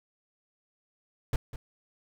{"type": "noise with echo", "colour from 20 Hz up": "brown", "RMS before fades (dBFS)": -25, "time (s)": [1.33, 1.36], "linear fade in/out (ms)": 2, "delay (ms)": 200, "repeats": 1, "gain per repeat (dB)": -13, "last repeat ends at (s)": 1.56, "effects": []}